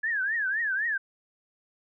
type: tone with vibrato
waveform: sine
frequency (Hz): 1686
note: G#6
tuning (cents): +26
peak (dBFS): -25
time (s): 0.03-0.98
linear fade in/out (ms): 10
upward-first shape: triangle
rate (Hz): 3.9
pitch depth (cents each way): 220
effects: none